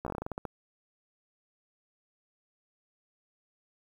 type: slowing click train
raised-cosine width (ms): 1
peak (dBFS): -21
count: 12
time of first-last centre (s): 0.05-0.453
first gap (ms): 14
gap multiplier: 1.18
effects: 9-bit

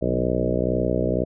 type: harmonic tone with a mistuned harmonic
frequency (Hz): 62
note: B1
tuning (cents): +7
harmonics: 1 / 2 / 3 / 4 / 5 / 6 / 7 / 8 / 9 / 10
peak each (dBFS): -29 / -29 / -29 / -29 / -29 / -29 / -29 / -29 / -29 / -29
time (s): 0.01-1.25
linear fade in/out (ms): 20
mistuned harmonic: 3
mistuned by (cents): -31
effects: none

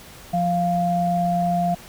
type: tone pair together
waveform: sine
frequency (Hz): 175.3 / 696.8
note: F3 / F5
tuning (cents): +7 / -4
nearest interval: 2 octaves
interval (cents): 2389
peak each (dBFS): -22 / -20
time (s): 0.33-1.75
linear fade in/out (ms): 10
effects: pink hiss -43 dBFS RMS until 1.88 s

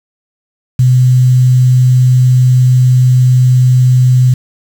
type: tone with quantisation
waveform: sine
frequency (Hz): 126.7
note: B2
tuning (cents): +45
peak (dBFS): -4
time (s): 0.79-4.34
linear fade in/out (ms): 5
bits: 5
effects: none

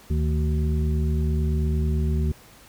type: harmonic tone with a mistuned harmonic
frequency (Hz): 75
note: D2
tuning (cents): +37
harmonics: 1 / 2 / 3 / 5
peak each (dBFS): -21 / -27 / -31 / -35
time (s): 0.1-2.32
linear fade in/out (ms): 5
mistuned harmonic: 2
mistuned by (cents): +68
effects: pink hiss -50 dBFS RMS until 2.68 s

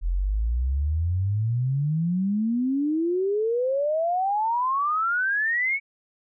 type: exponential sweep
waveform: sine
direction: up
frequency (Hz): 41.2 to 2254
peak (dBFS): -21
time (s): 0.01-5.8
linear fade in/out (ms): 50
effects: none

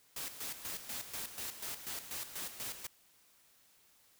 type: noise with tremolo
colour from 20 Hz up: white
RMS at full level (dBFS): -41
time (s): 0.16-2.87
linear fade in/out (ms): 5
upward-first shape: square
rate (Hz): 4.1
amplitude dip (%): 65
effects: white hiss -67 dBFS RMS until 4.19 s

